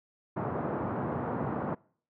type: band-pass noise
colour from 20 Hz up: pink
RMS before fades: -33 dBFS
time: 0.36-1.75 s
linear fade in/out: 10 ms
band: 110 to 1200 Hz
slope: 24 dB/octave
effects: noise-tail reverb RT60 0.5 s tail -24 dB re dry